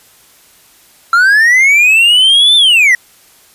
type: linear two-way sweep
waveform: triangle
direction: up then down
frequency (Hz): 1345 to 3584 to 1874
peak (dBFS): -3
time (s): 1.13-2.95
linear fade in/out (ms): 2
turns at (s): 2.56
effects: white hiss -45 dBFS RMS until 3.54 s + resampled to 32000 Hz